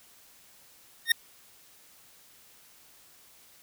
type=tone with exponential growth; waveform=25% pulse; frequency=1844 Hz; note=A#6; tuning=19 cents flat; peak=-12 dBFS; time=1.05-1.12 s; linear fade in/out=5 ms; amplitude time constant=15 ms; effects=white hiss -57 dBFS RMS until 3.62 s